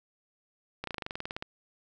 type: slowing click train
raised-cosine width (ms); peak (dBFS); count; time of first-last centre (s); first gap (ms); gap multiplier
0.3; -19; 14; 0.84-1.425; 33; 1.05
effects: none